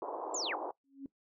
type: band-pass noise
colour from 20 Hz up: white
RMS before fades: -40 dBFS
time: 0.02-0.71 s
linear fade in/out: 2 ms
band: 320 to 1000 Hz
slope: 48 dB/octave
type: linear sweep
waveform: sine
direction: down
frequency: 7459 to 628 Hz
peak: -34 dBFS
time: 0.34-0.56 s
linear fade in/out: 5 ms
type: tone with exponential growth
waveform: sine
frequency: 273.9 Hz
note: C#4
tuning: 21 cents flat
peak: -37 dBFS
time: 0.84-1.06 s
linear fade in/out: 2 ms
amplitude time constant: 46 ms
effects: noise-tail reverb RT60 0.1 s tail -19 dB re dry